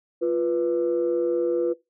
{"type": "tone pair together", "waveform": "sine", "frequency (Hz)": [348.1, 492.3], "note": ["F4", "B4"], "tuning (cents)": [-6, -6], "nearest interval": "tritone", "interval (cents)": 600, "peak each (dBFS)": -22, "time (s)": [0.21, 1.74], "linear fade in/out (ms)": 20, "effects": ["noise-tail reverb RT60 0.2 s tail -19 dB re dry", "tanh soft clip ceiling -15 dBFS"]}